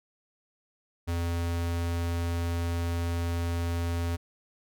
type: tone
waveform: square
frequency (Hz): 85.2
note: F2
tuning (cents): -42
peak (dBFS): -28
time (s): 1.07-4.17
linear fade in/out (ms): 20
effects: none